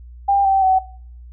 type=tone with pitch steps; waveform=sine; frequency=796 / 775.6 / 755.7 Hz; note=G5 / G5 / F#5; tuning=+26 / -19 / +36 cents; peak=-12 dBFS; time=0.28-0.79 s; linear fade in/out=10 ms; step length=170 ms; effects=noise-tail reverb RT60 0.5 s tail -19 dB re dry + added 60 Hz sine -36 dBFS peak until 1.32 s